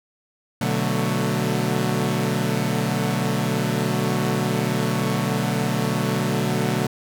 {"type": "chord", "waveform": "sawtooth", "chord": "B minor seventh", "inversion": "none", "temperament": "equal with one note detuned", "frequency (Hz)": [123.47, 146.83, 185, 222.2], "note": ["B2", "D3", "F#3", "A3"], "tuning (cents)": [0, 0, 0, 17], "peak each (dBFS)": -22, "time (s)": [0.61, 6.87], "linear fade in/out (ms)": 5, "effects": []}